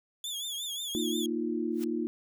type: tone with vibrato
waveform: sawtooth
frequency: 3421 Hz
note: A7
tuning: 49 cents flat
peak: -31 dBFS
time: 0.24-1.26 s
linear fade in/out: 2 ms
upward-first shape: triangle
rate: 5.6 Hz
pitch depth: 110 cents each way
type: chord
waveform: sine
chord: Bb suspended fourth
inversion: none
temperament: equal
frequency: 233.1 / 311.1 / 349.2 Hz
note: Bb3 / Eb4 / F4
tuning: 0 / 0 / 0 cents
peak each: -33 dBFS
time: 0.95-2.07 s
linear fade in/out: 0 ms
type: noise with exponential growth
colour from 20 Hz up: white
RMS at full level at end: -42 dBFS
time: 1.71-1.84 s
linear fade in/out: 1 ms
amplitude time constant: 28 ms
effects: none